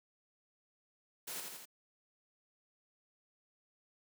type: noise with echo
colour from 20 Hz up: white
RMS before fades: -43 dBFS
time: 1.27-1.41 s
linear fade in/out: 10 ms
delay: 82 ms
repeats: 3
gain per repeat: -3 dB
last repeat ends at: 1.656 s
effects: high-pass 200 Hz 12 dB/octave